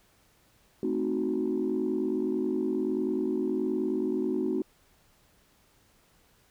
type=chord; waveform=sine; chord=A diminished seventh; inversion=none; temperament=equal; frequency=220 / 261.6 / 311.1 / 370 Hz; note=A3 / C4 / Eb4 / Gb4; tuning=0 / 0 / 0 / 0 cents; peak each=-33 / -31 / -31 / -29 dBFS; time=0.83-4.62 s; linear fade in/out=2 ms; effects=tanh soft clip ceiling -19 dBFS + pink hiss -64 dBFS RMS until 6.5 s